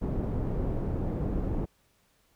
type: low-pass noise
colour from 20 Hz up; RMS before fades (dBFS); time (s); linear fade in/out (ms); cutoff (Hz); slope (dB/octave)
pink; -30; 0.01-1.66; 20; 430; 12
effects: pink hiss -68 dBFS RMS until 2.35 s